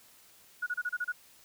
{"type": "tone bursts", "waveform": "sine", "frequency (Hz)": 1459, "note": "F#6", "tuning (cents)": -25, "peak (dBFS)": -29, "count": 7, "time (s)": [0.62, 1.122], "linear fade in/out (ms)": 10, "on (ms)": 46, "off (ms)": 30, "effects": ["white hiss -59 dBFS RMS until 1.44 s"]}